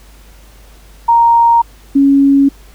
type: tone pair in turn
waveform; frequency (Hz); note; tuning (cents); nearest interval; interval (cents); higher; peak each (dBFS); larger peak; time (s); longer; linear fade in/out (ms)
sine; 932.3 / 277.2; A#5 / C#4; 0 / 0; octave + major sixth; 2100; first; -5; neither; 1.08-1.62 / 1.95-2.49; neither; 10
effects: added 50 Hz sine -38 dBFS peak until 2.74 s + pink hiss -45 dBFS RMS until 2.74 s